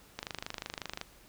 click train, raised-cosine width 0.2 ms, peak -19 dBFS, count 22, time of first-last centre 0.19-1.014 s, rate 25.5 Hz, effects pink hiss -58 dBFS RMS until 1.28 s

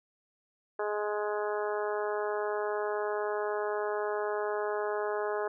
harmonic tone, 209.2 Hz, G#3, 13 cents sharp, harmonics 2 / 3 / 4 / 5 / 6 / 7 / 8, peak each -32 / -36 / -38 / -40 / -42 / -43 / -44 dBFS, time 0.79-5.48 s, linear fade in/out 5 ms, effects none

